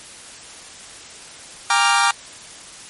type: chord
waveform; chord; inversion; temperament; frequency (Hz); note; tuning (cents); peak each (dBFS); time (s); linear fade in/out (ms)
sawtooth; G minor seventh; none; equal with one note detuned; 801.4 / 932.3 / 1174.7 / 1396.9; G5 / Bb5 / D6 / F6; +38 / 0 / 0 / 0; -16; 1.7-2.11; 2
effects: white hiss -39 dBFS RMS until 2.89 s + MP3 48 kbps